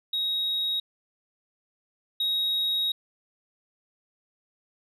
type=tone pair in turn; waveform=sine; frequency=3786 / 3786 Hz; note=A#7 / A#7; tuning=+26 / +26 cents; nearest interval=unison; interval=0 cents; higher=neither; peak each=-23 / -21 dBFS; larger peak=second; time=0.13-0.8 / 2.2-2.92 s; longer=second; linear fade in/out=5 ms; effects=tanh soft clip ceiling -22 dBFS